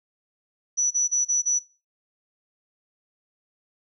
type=tone bursts; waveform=sine; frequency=5920 Hz; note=F#8; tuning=in tune; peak=-19 dBFS; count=5; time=0.77-1.594 s; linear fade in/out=20 ms; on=140 ms; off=31 ms; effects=noise-tail reverb RT60 0.3 s tail -19 dB re dry